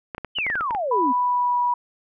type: clicks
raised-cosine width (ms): 0.5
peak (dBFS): -16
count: 10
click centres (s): 0.148 / 0.181 / 0.247 / 0.386 / 0.466 / 0.501 / 0.555 / 0.609 / 0.708 / 0.749
type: exponential sweep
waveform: sine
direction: down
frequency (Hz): 3136 to 240.5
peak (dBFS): -22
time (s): 0.35-1.13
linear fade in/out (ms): 20
type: tone with pitch glide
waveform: sine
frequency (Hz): 987.8 to 974.2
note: B5 to B5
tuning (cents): 0 to -24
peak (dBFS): -18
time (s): 0.91-1.74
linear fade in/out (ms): 5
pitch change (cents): -24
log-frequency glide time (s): 1.2-1.61
effects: none